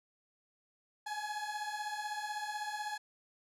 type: beating tone pair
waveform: 30% pulse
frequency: 834 / 850 Hz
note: G#5 / G#5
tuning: +7 / +40 cents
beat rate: 16 Hz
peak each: -38 / -37 dBFS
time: 1.06-2.98 s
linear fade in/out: 10 ms
effects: low-pass 10000 Hz 12 dB/octave